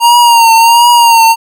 square tone with vibrato, 932.3 Hz, A#5, in tune, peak -3 dBFS, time 0-1.36 s, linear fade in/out 50 ms, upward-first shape triangle, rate 1.4 Hz, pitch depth 58 cents each way, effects none

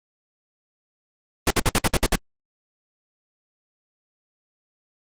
pink noise bursts, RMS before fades -17 dBFS, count 8, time 1.47-2.156 s, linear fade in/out 2 ms, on 35 ms, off 58 ms, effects low-pass 11000 Hz 12 dB/octave + Opus 24 kbps

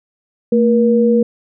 sine tone pair together, 225.3 / 477.3 Hz, A3 / A#4, +41 / +41 cents, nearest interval octave + minor second, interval 1300 cents, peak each -12 dBFS, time 0.52-1.23 s, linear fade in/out 5 ms, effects none

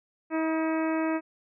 harmonic tone with a mistuned harmonic, 320 Hz, D#4, 49 cents sharp, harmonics 1 / 2 / 3 / 4 / 5 / 6 / 7 / 8, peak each -26 / -32 / -36 / -38 / -40 / -42 / -43 / -44 dBFS, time 0.3-1.21 s, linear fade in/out 50 ms, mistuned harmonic 4, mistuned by -19 cents, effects none

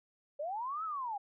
sine linear two-way sweep, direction up then down, 554.4 to 1330 to 779 Hz, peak -35 dBFS, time 0.39-1.18 s, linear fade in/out 10 ms, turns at 0.84 s, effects none

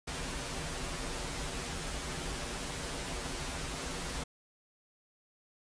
pink noise with comb filter, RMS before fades -38 dBFS, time 0.07-4.24 s, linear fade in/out 10 ms, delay 9.5 ms, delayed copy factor -0.85, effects resampled to 22050 Hz

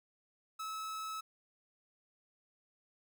45% pulse tone, 1297 Hz, E6, 28 cents flat, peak -39 dBFS, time 0.59-1.21 s, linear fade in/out 10 ms, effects none

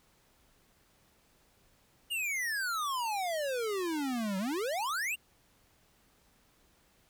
square exponential two-way sweep, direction down then up, 2905 to 185 to 2905 Hz, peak -32 dBFS, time 2.1-5.16 s, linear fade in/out 20 ms, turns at 4.38 s, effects pink hiss -67 dBFS RMS until 7.09 s

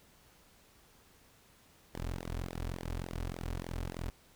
sawtooth tone with flanger, 43.16 Hz, F1, 20 cents flat, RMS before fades -39 dBFS, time 1.94-4.1 s, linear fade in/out 0 ms, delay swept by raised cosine 0.69 to 6.09 ms, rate 3.5 Hz, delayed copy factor -0.95, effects pink hiss -63 dBFS RMS until 4.35 s

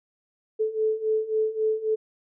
sine beating tone pair, 433.9 / 437.6 Hz, A4 / A4, -24 / -9 cents, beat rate 3.7 Hz, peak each -27 / -24 dBFS, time 0.59-1.96 s, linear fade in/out 20 ms, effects none

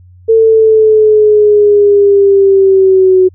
sine linear sweep, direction down, 450.5 to 369.4 Hz, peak -3 dBFS, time 0.28-3.29 s, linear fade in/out 20 ms, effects added 90 Hz sine -36 dBFS peak until 3.34 s

